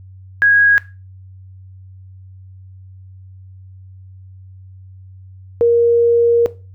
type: tone pair in turn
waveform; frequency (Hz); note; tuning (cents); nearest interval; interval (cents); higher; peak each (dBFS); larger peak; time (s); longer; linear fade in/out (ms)
sine; 1649 / 469.9; G#6 / A#4; -13 / +14; octave + minor seventh; 2173; first; -8; neither; 0.42-0.78 / 5.61-6.46; second; 0
effects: noise-tail reverb RT60 0.3 s tail -17 dB re dry + added 94 Hz sine -36 dBFS peak until 6.74 s